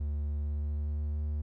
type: tone with pitch glide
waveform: triangle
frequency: 73.42 to 74.83 Hz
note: D2 to D2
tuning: 0 to +33 cents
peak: -28 dBFS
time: 0-1.42 s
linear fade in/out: 10 ms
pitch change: +33 cents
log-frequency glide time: 0.42-1.25 s
effects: none